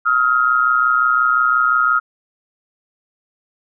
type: tone pair together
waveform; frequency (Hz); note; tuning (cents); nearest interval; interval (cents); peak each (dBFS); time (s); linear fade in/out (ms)
sine; 1274.3 / 1400; D#6 / F6; +41 / +4; major second; 163; -15; 0.05-2; 20
effects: none